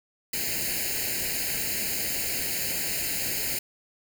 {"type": "noise with comb filter", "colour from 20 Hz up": "white", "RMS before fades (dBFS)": -29, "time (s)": [0.33, 3.59], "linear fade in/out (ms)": 5, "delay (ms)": 0.43, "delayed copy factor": 1, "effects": []}